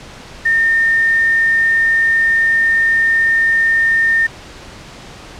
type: tone with quantisation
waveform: sine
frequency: 1818 Hz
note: A#6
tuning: 44 cents flat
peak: -10 dBFS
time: 0.45-4.27 s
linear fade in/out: 10 ms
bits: 5
effects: pink hiss -35 dBFS RMS until 5.39 s + low-pass 6000 Hz 12 dB/octave